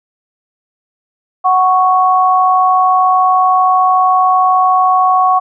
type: tone pair together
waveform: sine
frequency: 742.1 / 1108.7 Hz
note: F#5 / C#6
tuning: +5 / 0 cents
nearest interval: perfect fifth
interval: 695 cents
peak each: -10 dBFS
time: 1.44-5.4 s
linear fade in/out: 20 ms
effects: none